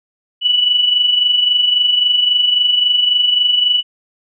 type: tone with amplitude modulation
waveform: sine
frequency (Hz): 2956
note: F#7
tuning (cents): -2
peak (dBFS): -8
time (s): 0.41-3.83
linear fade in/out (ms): 50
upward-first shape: sine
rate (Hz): 23.7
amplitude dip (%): 55
effects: none